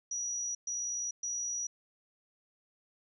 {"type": "tone bursts", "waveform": "sine", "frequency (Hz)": 5820, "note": "F#8", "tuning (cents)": -29, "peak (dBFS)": -33, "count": 3, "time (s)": [0.11, 1.67], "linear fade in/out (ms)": 5, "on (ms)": 440, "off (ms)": 120, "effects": []}